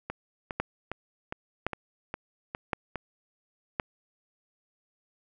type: two click trains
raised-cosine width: 0.5 ms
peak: -12 / -18 dBFS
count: 4 / 8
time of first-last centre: 0.6-3.798 / 0.1-2.957 s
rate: 0.938 / 2.45 Hz
effects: none